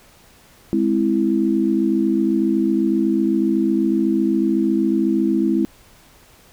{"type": "chord", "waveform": "sine", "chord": "Ab augmented", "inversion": "none", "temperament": "equal", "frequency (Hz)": [207.7, 261.6, 329.6], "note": ["Ab3", "C4", "E4"], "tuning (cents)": [0, 0, 0], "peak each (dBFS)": [-20, -21, -18], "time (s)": [0.73, 5.65], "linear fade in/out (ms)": 0, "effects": ["pink hiss -50 dBFS RMS until 6.52 s"]}